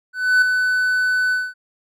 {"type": "tone with ADSR envelope", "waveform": "triangle", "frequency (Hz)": 1500, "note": "F#6", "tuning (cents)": 23, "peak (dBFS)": -8, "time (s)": [0.13, 1.54], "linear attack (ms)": 290, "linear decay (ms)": 3, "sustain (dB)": -6, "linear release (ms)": 220, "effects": []}